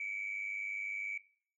sine tone with amplitude modulation, 2287 Hz, D7, 47 cents flat, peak -32 dBFS, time 0-1.18 s, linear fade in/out 5 ms, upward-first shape sine, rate 100 Hz, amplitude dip 75%, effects noise-tail reverb RT60 0.5 s tail -19 dB re dry + tanh soft clip ceiling -30 dBFS

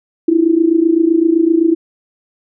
sine tone with amplitude modulation, 329.6 Hz, E4, in tune, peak -5 dBFS, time 0.28-1.75 s, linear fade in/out 5 ms, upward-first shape sine, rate 27.8 Hz, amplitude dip 80%, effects none

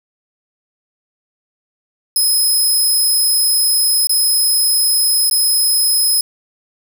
10% pulse tone with dropouts, 5110 Hz, D#8, 45 cents sharp, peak -6 dBFS, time 2.16-6.21 s, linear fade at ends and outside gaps 2 ms, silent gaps 4.071-4.094 / 5.298-5.311 s, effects none

